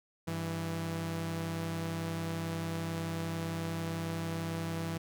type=tone pair together; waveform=sawtooth; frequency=98 / 164.81 Hz; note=G2 / E3; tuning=0 / 0 cents; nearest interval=major sixth; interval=900 cents; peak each=-36 / -31 dBFS; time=0.27-4.98 s; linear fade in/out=10 ms; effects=none